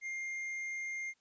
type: tone with tanh clipping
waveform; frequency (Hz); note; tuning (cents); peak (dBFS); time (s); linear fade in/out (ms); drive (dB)
triangle; 2114; C7; +17; -38; 0.01-1.14; 50; 10
effects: white hiss -75 dBFS RMS until 1.2 s + resampled to 16000 Hz